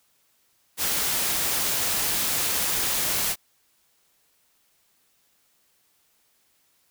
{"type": "noise", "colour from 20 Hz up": "white", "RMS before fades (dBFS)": -25, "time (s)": [0.77, 3.36], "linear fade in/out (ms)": 50, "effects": ["white hiss -66 dBFS RMS until 6.9 s"]}